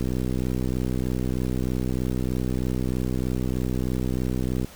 click train, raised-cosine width 3 ms, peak -14 dBFS, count 294, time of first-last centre 0.01-4.646 s, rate 63.2 Hz, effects pink hiss -46 dBFS RMS until 4.75 s

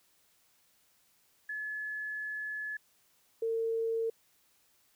sine tone pair in turn, 1712 / 453.5 Hz, A6 / A#4, -48 / -48 cents, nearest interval octave + major seventh, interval 2300 cents, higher first, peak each -35 / -29 dBFS, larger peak second, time 1.49-2.77 / 3.42-4.1 s, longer first, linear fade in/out 5 ms, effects white hiss -69 dBFS RMS until 4.95 s

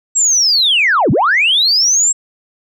sine linear two-way sweep, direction down then up, 7680 to 98 to 7680 Hz, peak -8 dBFS, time 0.15-2.13 s, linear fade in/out 20 ms, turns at 1.11 s, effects tanh soft clip ceiling -4 dBFS

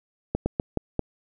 slowing click train, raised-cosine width 2 ms, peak -10 dBFS, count 5, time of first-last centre 0.35-0.993 s, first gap 110 ms, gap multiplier 1.26, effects none

